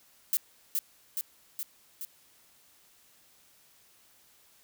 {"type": "noise with echo", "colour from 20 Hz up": "violet", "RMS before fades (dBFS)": -26, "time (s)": [0.33, 0.37], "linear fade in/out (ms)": 0, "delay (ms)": 420, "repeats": 4, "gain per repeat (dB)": -3, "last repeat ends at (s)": 2.05, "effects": ["white hiss -62 dBFS RMS until 4.63 s"]}